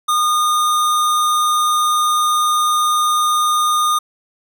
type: tone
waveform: square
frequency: 1222 Hz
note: D#6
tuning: 32 cents flat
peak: -14 dBFS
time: 0.08-3.99 s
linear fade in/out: 10 ms
effects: none